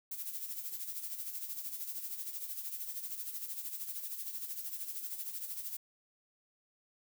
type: noise with tremolo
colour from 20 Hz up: violet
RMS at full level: -39 dBFS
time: 0.11-5.77 s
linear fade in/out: 5 ms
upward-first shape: sine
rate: 13 Hz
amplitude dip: 60%
effects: none